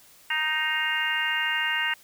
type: harmonic tone with a mistuned harmonic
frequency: 311.1 Hz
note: D#4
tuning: in tune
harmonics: 3 / 4 / 5 / 6 / 7 / 8 / 9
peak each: -34 / -39 / -30 / -28 / -32 / -39 / -29 dBFS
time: 0.3-1.94 s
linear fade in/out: 5 ms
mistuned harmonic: 7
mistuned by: -22 cents
effects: white hiss -54 dBFS RMS until 2.03 s